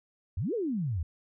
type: exponential two-way sweep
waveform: sine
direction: up then down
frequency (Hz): 73.8 to 500 to 73.8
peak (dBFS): -28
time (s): 0.37-1.03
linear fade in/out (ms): 5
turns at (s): 0.54
effects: none